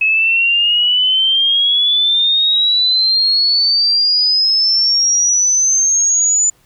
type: exponential sweep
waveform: sine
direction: up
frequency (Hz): 2570 to 7040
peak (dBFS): -10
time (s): 0.01-6.5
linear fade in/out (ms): 5
effects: pink hiss -54 dBFS RMS until 6.65 s